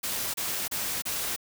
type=noise bursts; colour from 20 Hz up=white; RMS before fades=-31 dBFS; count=4; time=0.03-1.363 s; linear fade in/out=10 ms; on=310 ms; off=31 ms; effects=none